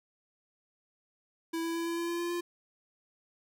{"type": "tone with pitch steps", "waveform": "square", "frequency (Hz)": [329.6, 332.1, 334.6, 337.1, 339.7, 342.2, 344.8, 347.4], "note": ["E4", "E4", "E4", "E4", "F4", "F4", "F4", "F4"], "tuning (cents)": [0, 13, 26, 39, -48, -35, -22, -9], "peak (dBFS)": -32, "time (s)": [1.53, 2.41], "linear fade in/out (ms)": 10, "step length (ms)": 110, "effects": []}